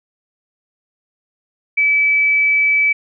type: tone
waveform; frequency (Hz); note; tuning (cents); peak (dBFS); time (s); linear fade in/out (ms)
sine; 2300; D7; -37; -11; 1.77-2.93; 10
effects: none